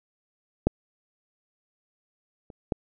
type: clicks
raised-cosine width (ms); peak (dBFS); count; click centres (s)
2; -6 / -30 / -11; 3; 0.67 / 2.502 / 2.722
effects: none